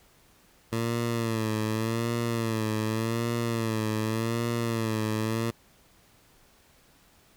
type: tone with vibrato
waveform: 15% pulse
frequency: 113.1 Hz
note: A2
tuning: 48 cents sharp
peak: -20 dBFS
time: 0.72-5.51 s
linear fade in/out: 10 ms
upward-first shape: sine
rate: 0.86 Hz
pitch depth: 70 cents each way
effects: pink hiss -60 dBFS RMS until 7.36 s